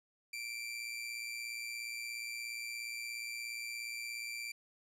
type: tone with amplitude modulation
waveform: sawtooth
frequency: 2349 Hz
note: D7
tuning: in tune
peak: -34 dBFS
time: 0.33-4.52 s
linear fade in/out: 5 ms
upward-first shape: sine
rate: 117 Hz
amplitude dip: 55%
effects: low-pass 12000 Hz 12 dB/octave